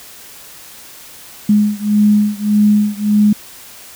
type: beating tone pair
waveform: sine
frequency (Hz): 208.3 / 210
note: G#3 / G#3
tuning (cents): +5 / +19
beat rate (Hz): 1.7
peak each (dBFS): -12 / -13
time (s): 1.49-3.33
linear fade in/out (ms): 5
effects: white hiss -37 dBFS RMS until 3.95 s